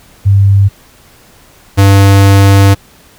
sine / square tone pair in turn, 99 / 98.61 Hz, G2 / G2, +18 / +11 cents, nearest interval unison, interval 7 cents, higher first, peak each -3 dBFS, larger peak neither, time 0.25-0.69 / 1.77-2.75 s, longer second, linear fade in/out 20 ms, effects pink hiss -42 dBFS RMS until 3.18 s

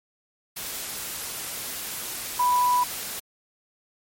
sine tone in noise, 987.8 Hz, B5, in tune, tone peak -18 dBFS, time 2.39-2.84 s, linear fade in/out 10 ms, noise white, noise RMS -33 dBFS, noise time 0.56-3.2 s, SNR +12 dB, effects MP3 64 kbps

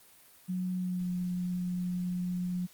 sine tone with pitch glide, 182.8 to 179.45 Hz, F#3 to F3, -21 to +47 cents, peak -30 dBFS, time 0.48-2.67 s, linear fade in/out 20 ms, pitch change -32 cents, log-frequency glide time 0.77-1.07 s, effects white hiss -58 dBFS RMS until 2.73 s + Opus 32 kbps

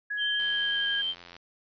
sine tone with pitch glide, 1675 to 1633.9 Hz, G#6 to G#6, +14 to -29 cents, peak -29 dBFS, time 0.1-1.02 s, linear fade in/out 10 ms, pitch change -43 cents, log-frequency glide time 0.38-0.91 s
sine tone with vibrato, 3136 Hz, G7, in tune, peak -27 dBFS, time 0.17-1.15 s, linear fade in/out 50 ms, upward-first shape sine, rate 11 Hz, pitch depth 9 cents each way
click train, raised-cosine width 0.2 ms, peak -28 dBFS, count 85, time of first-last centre 0.4-1.366 s, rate 87 Hz
effects resampled to 11025 Hz

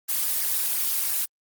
blue noise with flanger, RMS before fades -25 dBFS, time 0.08-1.26 s, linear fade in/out 20 ms, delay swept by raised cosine 0.26 to 5.16 ms, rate 2.9 Hz, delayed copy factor -0.65, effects Opus 24 kbps

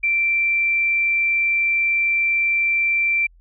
sine tone, 2349 Hz, D7, in tune, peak -16 dBFS, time 0.03-3.27 s, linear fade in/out 10 ms, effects added 42 Hz sine -48 dBFS peak until 3.4 s

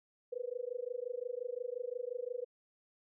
sine tone with amplitude modulation, 491 Hz, B4, 10 cents flat, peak -33 dBFS, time 0.32-2.45 s, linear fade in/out 10 ms, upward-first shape sine, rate 25.7 Hz, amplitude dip 100%, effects none

